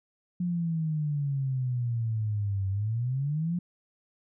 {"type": "exponential two-way sweep", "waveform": "sine", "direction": "down then up", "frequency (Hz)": [179.4, 95.4, 179.4], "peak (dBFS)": -26, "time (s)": [0.4, 3.59], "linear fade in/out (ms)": 5, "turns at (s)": 2.69, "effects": []}